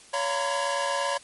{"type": "tone cluster", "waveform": "45% pulse", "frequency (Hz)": [563, 693, 935, 1013, 1661], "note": ["C#5", "F5", "A#5", "B5", "G#6"], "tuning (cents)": [27, -14, 5, 44, 0], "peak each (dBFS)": [-29, -36, -32, -30, -35], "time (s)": [0.13, 1.18], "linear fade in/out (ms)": 10, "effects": ["white hiss -51 dBFS RMS until 1.23 s", "MP3 48 kbps"]}